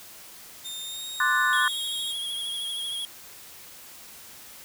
sawtooth tone with pitch glide, 3638 to 3740 Hz, A#7 to A#7, -43 to +5 cents, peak -31 dBFS, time 0.64-2.13 s, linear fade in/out 20 ms, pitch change +48 cents, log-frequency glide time 0.82-1.08 s
sine chord, D dominant seventh, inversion third, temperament equal, 1046.5 / 1174.7 / 1480 / 1760 Hz, C6 / D6 / F#6 / A6, 0 / 0 / 0 / 0 cents, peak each -27 / -28 / -24 / -25 dBFS, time 1.2-1.68 s, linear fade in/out 2 ms
square tone with vibrato, 3300 Hz, G#7, 12 cents flat, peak -30 dBFS, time 1.53-3.05 s, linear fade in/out 0 ms, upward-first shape sine, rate 13 Hz, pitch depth 36 cents each way
effects white hiss -46 dBFS RMS until 4.64 s

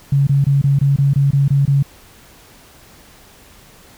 sine tone bursts, 139.5 Hz, C#3, 11 cents sharp, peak -10 dBFS, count 10, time 0.12-1.827 s, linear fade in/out 5 ms, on 150 ms, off 23 ms, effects pink hiss -45 dBFS RMS until 3.97 s

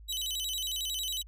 sawtooth tone with vibrato, 3425 Hz, A7, 47 cents flat, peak -29 dBFS, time 0.08-1.23 s, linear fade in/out 20 ms, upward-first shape square, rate 11 Hz, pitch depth 210 cents each way, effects added 53 Hz sine -47 dBFS peak until 1.27 s

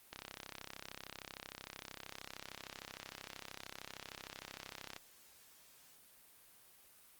click train, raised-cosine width 0.2 ms, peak -27 dBFS, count 161, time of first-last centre 0.13-4.964 s, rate 33.1 Hz, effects white hiss -63 dBFS RMS until 7.19 s + Opus 32 kbps

